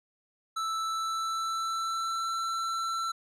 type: tone with pitch glide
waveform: square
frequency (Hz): 1318.5 to 1340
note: E6 to E6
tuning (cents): 0 to +28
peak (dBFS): -30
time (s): 0.56-3.12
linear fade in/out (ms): 10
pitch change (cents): +28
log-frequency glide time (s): 0.82-2.31
effects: low-pass 8000 Hz 12 dB/octave